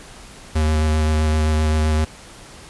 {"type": "tone with vibrato", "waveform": "square", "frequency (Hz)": 77.5, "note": "D#2", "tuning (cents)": -6, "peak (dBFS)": -16, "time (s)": [0.55, 2.05], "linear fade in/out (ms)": 10, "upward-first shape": "square", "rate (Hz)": 7.7, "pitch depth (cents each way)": 11, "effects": ["pink hiss -41 dBFS RMS until 2.69 s", "resampled to 24000 Hz"]}